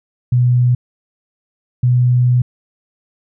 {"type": "tone pair in turn", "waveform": "sine", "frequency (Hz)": [123.47, 123.94], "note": ["B2", "B2"], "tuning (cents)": [0, 7], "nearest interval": "unison", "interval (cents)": 7, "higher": "second", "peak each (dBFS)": -9, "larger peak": "neither", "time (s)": [[0.32, 0.75], [1.83, 2.42]], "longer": "second", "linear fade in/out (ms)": 5, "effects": []}